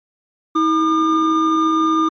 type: tone pair together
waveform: triangle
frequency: 320.2 / 1208.9 Hz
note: D#4 / D6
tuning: +50 / +50 cents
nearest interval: octave + major seventh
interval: 2300 cents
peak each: -14 dBFS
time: 0.55-2.09 s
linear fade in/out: 10 ms
effects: MP3 32 kbps